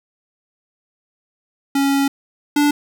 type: tone pair in turn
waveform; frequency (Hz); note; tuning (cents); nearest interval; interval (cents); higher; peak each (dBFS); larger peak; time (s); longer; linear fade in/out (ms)
square; 277.1 / 291.8; C#4 / D4; -1 / -11; minor second; 90; second; -15 / -13; second; 1.75-2.08 / 2.56-2.71; first; 5
effects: none